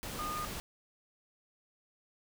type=tone in noise; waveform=sine; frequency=1222 Hz; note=D#6; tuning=32 cents flat; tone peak=-36 dBFS; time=0.19-0.45 s; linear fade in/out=0 ms; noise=pink; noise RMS=-41 dBFS; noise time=0.03-0.6 s; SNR=+2 dB; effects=none